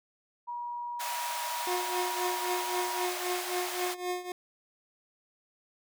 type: tone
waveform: sine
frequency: 959 Hz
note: A#5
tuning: 49 cents sharp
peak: -34 dBFS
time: 0.47-3.07 s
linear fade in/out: 20 ms
type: high-pass noise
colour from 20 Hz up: pink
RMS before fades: -37 dBFS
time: 0.99-3.95 s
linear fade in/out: 20 ms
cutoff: 600 Hz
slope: 96 dB/octave
type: tone with tremolo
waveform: 25% pulse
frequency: 359.8 Hz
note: F#4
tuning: 48 cents flat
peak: -25 dBFS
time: 1.67-4.32 s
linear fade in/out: 2 ms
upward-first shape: triangle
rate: 3.8 Hz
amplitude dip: 85%
effects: none